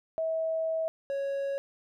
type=tone pair in turn; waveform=sine / triangle; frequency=646 / 553.6 Hz; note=E5 / C#5; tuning=-35 / -2 cents; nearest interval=minor third; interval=267 cents; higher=first; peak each=-27 dBFS; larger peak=neither; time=0.18-0.88 / 1.1-1.58 s; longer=first; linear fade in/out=0 ms; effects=none